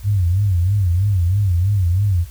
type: tone with vibrato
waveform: sine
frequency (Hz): 94.1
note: F#2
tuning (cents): +30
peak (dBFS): -13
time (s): 0.03-2.26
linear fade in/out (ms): 50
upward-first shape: sine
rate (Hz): 3.1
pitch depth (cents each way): 170
effects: added 60 Hz sine -33 dBFS peak until 2.3 s + white hiss -47 dBFS RMS until 2.3 s